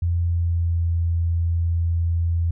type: tone with pitch glide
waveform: sine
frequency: 85.7 to 84.33 Hz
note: F2 to E2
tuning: -32 to +40 cents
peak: -18 dBFS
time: 0.02-2.51 s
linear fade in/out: 5 ms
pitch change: -28 cents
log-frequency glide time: 0.2-0.84 s
effects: none